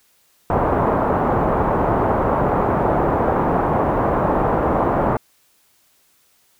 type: low-pass noise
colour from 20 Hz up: white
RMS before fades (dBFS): -18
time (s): 0.5-5.17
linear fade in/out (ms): 2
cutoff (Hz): 1000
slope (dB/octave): 24
effects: white hiss -59 dBFS RMS until 6.59 s